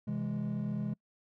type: chord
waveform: triangle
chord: C augmented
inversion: none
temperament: equal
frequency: 130.81 / 164.81 / 207.7 Hz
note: C3 / E3 / G#3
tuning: 0 / 0 / 0 cents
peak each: -35 / -36 / -32 dBFS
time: 0.07-0.94 s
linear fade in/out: 10 ms
effects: noise-tail reverb RT60 0.1 s tail -26 dB re dry + tanh soft clip ceiling -24 dBFS